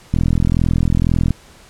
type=click train; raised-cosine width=5 ms; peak=-3 dBFS; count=50; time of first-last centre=0.14-1.307 s; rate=42 Hz; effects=pink hiss -45 dBFS RMS until 1.69 s + low-pass 10000 Hz 12 dB/octave